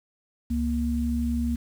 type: tone pair together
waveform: sine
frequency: 69.3 / 236.4 Hz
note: C#2 / A#3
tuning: 0 / +24 cents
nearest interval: octave + major sixth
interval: 2124 cents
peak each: -27 / -25 dBFS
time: 0.5-1.56 s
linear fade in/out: 10 ms
effects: 8-bit